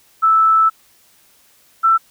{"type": "tone pair in turn", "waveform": "sine", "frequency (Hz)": [1315, 1334.1], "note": ["E6", "E6"], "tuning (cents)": [-5, 20], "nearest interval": "unison", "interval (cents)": 25, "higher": "second", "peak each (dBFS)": -9, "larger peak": "neither", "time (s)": [[0.22, 0.7], [1.83, 1.98]], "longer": "first", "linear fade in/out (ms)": 20, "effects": ["white hiss -53 dBFS RMS until 2.1 s"]}